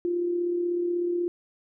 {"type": "tone with amplitude modulation", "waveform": "sine", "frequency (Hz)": 349.2, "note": "F4", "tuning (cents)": 0, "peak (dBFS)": -22, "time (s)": [0.05, 1.28], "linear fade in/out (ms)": 0, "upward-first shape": "sine", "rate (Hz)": 36.3, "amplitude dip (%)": 40, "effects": []}